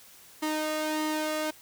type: tone with flanger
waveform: sawtooth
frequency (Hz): 308.7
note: D#4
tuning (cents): -14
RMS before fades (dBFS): -30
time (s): 0.42-1.51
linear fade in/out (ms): 10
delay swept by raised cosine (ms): 0.99 to 1.5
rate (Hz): 1.6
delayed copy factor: +0.55
effects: white hiss -53 dBFS RMS until 1.61 s